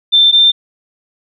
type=tone pair in turn; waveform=sine; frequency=3562 / 3582 Hz; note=A7 / A7; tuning=+21 / +30 cents; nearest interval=unison; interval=9 cents; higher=second; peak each=-5 dBFS; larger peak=neither; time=0.12-0.32 / 0.32-0.52 s; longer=neither; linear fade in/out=20 ms; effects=none